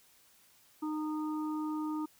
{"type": "harmonic tone", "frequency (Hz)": 307.5, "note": "D#4", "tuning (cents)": -20, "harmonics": [1, 3, 4], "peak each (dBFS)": [-33, -43, -45], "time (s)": [0.82, 2.06], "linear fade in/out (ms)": 10, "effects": ["white hiss -64 dBFS RMS until 2.19 s"]}